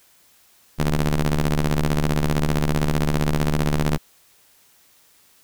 sawtooth ring-modulated tone, 73.42 Hz, D2, in tune, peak -11 dBFS, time 0.78-3.98 s, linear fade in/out 20 ms, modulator 81.1 Hz, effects white hiss -56 dBFS RMS until 5.43 s

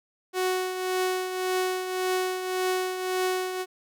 sawtooth tone with tremolo, 370 Hz, F#4, in tune, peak -19 dBFS, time 0.33-3.66 s, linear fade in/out 50 ms, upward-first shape triangle, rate 1.8 Hz, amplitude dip 60%, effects none

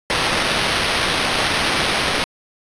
blue noise with sample-and-hold, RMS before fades -19 dBFS, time 0.1-2.24 s, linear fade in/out 0 ms, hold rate 7350 Hz, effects resampled to 22050 Hz

